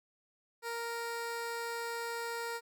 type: tone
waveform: 15% pulse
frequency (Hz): 466.2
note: A#4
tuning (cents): 0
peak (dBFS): -30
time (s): 0.62-2.61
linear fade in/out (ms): 50
effects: none